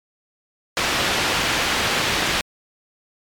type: low-pass noise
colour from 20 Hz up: white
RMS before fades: -21 dBFS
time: 0.77-2.41 s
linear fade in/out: 0 ms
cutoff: 3500 Hz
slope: 12 dB/octave
effects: MP3 96 kbps